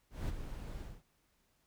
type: noise with ADSR envelope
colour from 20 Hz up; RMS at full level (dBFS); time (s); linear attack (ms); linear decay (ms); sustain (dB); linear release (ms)
brown; -35; 0.1-1.03; 190; 19; -8; 220
effects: pink hiss -75 dBFS RMS until 1.66 s

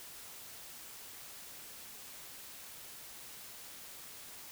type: silence
effects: white hiss -50 dBFS RMS until 4.51 s

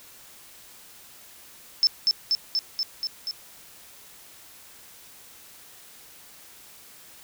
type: tone with echo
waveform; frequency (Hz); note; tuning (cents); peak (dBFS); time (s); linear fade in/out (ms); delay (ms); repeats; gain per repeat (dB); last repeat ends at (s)
sine; 5274; E8; 0; -15; 1.83-1.87; 0; 240; 6; -2; 3.31
effects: white hiss -49 dBFS RMS until 7.23 s

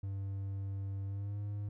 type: tone with pitch glide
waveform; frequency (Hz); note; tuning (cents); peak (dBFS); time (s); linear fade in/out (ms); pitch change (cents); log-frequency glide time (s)
triangle; 98 to 102.46; G2 to G#2; 0 to -23; -34; 0.03-1.69; 5; +77; 1.06-1.39
effects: none

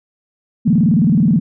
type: tone with vibrato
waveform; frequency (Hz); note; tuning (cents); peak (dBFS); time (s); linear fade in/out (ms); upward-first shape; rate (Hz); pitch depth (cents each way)
sine; 191; G3; -45; -9; 0.65-1.4; 20; square; 19; 300
effects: none

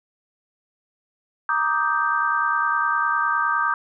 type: chord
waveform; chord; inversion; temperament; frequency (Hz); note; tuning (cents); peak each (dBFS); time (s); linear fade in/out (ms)
sine; Eb major seventh; second; equal with one note detuned; 936.6 / 1174.7 / 1244.5 / 1568; Bb5 / D6 / Eb6 / G6; +8 / 0 / 0 / 0; -27 / -24 / -24 / -23; 1.49-3.74; 2
effects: none

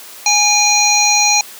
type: harmonic tone with a mistuned harmonic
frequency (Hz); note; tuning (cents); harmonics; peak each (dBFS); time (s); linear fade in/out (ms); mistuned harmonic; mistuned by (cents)
828; G#5; -5; 1 / 3 / 5 / 7 / 8; -16 / -16 / -16 / -16 / -16; 0.26-1.41; 2; 3; -33
effects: white hiss -35 dBFS RMS until 1.59 s + high-pass 300 Hz 12 dB/octave

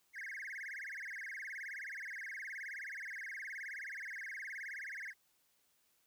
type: tone with vibrato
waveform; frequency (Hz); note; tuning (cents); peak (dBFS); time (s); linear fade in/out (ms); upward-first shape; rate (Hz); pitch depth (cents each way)
triangle; 1864.7; A#6; 0; -40; 0.13-5.14; 50; sine; 19; 290
effects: tanh soft clip ceiling -36 dBFS + white hiss -75 dBFS RMS until 6.06 s

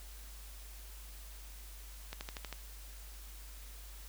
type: click train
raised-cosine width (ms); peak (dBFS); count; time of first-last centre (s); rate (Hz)
0.2; -24; 6; 2.13-2.527; 12.6
effects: added 50 Hz sine -48 dBFS peak until 4.08 s + white hiss -55 dBFS RMS until 4.08 s

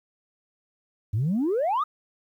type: exponential sweep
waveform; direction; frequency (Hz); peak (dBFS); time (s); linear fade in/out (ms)
sine; up; 96.2 to 1289; -20; 1.13-1.84; 10
effects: tanh soft clip ceiling -19 dBFS + 10-bit

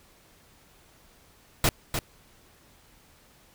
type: noise with echo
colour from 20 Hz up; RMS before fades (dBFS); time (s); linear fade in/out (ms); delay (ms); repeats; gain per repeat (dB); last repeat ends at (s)
pink; -21; 1.64-1.69; 2; 300; 1; -7; 1.99
effects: pink hiss -58 dBFS RMS until 3.54 s

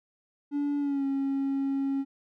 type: tone with pitch glide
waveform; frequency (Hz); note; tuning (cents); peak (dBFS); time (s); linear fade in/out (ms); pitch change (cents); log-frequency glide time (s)
triangle; 287.6 to 273.7; D4 to C#4; -36 to -22; -23; 0.51-2.05; 50; -86; 0.79-1.05
effects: tanh soft clip ceiling -20 dBFS

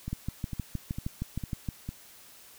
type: two click trains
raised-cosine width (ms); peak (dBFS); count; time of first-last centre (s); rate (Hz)
5; -19 / -22; 11 / 5; 0.13-1.688 / 0.08-1.89; 6.42 / 2.21
effects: white hiss -53 dBFS RMS until 2.58 s

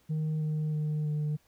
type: tone with pitch steps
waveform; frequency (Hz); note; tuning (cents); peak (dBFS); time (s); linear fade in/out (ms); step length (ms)
sine; 155.56 / 153.86 / 152.18 / 150.52; D#3 / D#3 / D#3 / D3; 0 / -19 / -38 / +43; -25; 0.09-1.37; 20; 320
effects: tanh soft clip ceiling -27 dBFS + pink hiss -67 dBFS RMS until 1.47 s

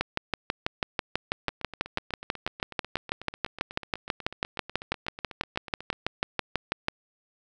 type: two click trains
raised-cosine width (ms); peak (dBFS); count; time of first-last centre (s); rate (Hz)
0.3; -9 / -23; 43 / 37; 0.01-6.884 / 1.49-5.929; 6.11 / 8.11
effects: none

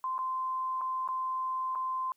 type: tone with dropouts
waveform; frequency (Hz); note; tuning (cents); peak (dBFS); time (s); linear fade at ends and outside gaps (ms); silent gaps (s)
sine; 1038; C6; -14; -30; 0.04-2.12; 1; 0.181-0.189 / 0.811-0.815 / 1.077-1.087 / 1.751-1.756
effects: white hiss -74 dBFS RMS until 2.16 s

